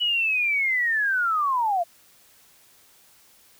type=linear sweep; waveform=sine; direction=down; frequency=2960 to 660 Hz; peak=-20 dBFS; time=0-1.84 s; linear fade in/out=20 ms; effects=white hiss -56 dBFS RMS until 3.59 s